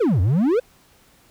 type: exponential two-way sweep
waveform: triangle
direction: down then up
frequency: 530 to 83.3 to 530 Hz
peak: -13 dBFS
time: 0-0.6 s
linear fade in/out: 10 ms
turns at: 0.21 s
effects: pink hiss -55 dBFS RMS until 1.3 s